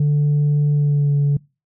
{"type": "tone with pitch glide", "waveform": "sine", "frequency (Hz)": [146.83, 143.31], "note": ["D3", "D3"], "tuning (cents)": [0, -42], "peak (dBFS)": -11, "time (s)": [0, 1.37], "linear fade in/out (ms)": 5, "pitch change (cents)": -42, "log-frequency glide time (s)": [0.71, 1.14], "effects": ["noise-tail reverb RT60 0.3 s tail -26 dB re dry", "tanh soft clip ceiling -12 dBFS"]}